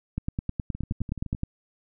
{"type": "two click trains", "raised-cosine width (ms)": 5, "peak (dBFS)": [-15, -23], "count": [13, 8], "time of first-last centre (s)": [[0.18, 1.434], [0.75, 1.348]], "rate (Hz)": [9.57, 11.7], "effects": []}